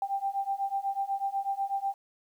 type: beating tone pair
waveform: sine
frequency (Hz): 784 / 792.1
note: G5 / G5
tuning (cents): 0 / +18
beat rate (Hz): 8.1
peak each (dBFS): -32 / -31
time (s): 0.02-1.94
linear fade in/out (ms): 2
effects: 10-bit